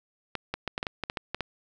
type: clicks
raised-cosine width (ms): 0.3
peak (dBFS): -14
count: 11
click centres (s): 0.353 / 0.54 / 0.677 / 0.779 / 0.829 / 0.868 / 1.037 / 1.099 / 1.172 / 1.346 / 1.407
effects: none